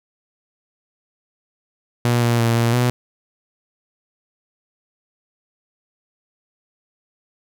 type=tone with pitch steps; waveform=sawtooth; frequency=120.1 / 118.4 / 116 / 117.1 / 122.9 Hz; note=B2 / A#2 / A#2 / A#2 / B2; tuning=-48 / +27 / -8 / +8 / -8 cents; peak=-11 dBFS; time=2.05-2.9 s; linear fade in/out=0 ms; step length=170 ms; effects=none